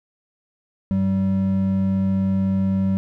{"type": "tone pair together", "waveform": "triangle", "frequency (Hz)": [96.2, 192.4], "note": ["G2", "G3"], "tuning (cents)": [-32, -32], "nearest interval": "octave", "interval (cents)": 1200, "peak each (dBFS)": [-23, -16], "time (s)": [0.91, 2.97], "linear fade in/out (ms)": 0, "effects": []}